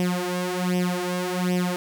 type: tone with flanger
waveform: sawtooth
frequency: 180 Hz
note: F#3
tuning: 47 cents flat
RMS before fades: -25 dBFS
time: 0-1.76 s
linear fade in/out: 0 ms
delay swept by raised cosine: 0.35 to 3.75 ms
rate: 1.3 Hz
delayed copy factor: +0.8
effects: none